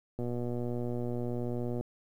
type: click train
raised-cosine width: 2 ms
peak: -23 dBFS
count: 197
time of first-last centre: 0.19-1.81 s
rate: 121 Hz
effects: 10-bit